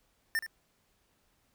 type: tone with echo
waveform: square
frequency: 1800 Hz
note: A6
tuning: 39 cents sharp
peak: -28 dBFS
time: 0.35-0.39 s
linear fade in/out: 0 ms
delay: 74 ms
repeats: 1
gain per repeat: -11 dB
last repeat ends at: 0.464 s
effects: pink hiss -72 dBFS RMS until 1.54 s